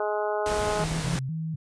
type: harmonic tone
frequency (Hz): 210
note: G#3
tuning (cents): +19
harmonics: 2 / 3 / 4 / 5 / 6 / 7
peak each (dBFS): -29 / -29 / -31 / -37 / -37 / -38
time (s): 0-0.84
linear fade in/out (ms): 2
type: noise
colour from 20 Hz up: pink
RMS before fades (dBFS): -32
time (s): 0.46-1.19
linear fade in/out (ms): 0
type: tone with exponential growth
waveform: sine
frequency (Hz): 167.8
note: E3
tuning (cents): +31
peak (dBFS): -22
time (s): 0.75-1.16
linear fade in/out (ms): 2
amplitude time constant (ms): 88
type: tone with vibrato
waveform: sine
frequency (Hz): 145.4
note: D3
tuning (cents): -17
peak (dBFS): -28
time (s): 0.79-1.56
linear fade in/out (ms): 10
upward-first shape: square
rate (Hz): 2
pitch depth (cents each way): 170
effects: resampled to 22050 Hz